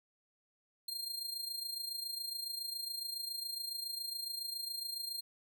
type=tone with amplitude modulation; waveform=sawtooth; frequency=4200 Hz; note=C8; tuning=6 cents sharp; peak=-33 dBFS; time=0.88-5.21 s; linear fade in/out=5 ms; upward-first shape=sine; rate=27.2 Hz; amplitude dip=65%; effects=none